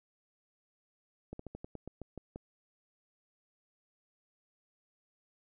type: slowing click train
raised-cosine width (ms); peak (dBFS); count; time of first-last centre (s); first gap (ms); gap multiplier
2; -29; 10; 1.33-2.359; 64; 1.14
effects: none